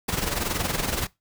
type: noise with amplitude modulation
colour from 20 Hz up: pink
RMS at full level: -24 dBFS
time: 0.08-1.07 s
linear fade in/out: 10 ms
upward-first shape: sine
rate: 21.3 Hz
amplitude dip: 65%
effects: noise-tail reverb RT60 0.2 s tail -21 dB re dry